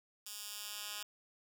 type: tone with high-pass filter sweep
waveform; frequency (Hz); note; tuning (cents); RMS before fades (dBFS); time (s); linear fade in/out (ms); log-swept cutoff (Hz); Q
10% pulse; 207.7; G#3; 0; -45; 0.26-1.03; 5; 5100 to 2400; 0.72
effects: none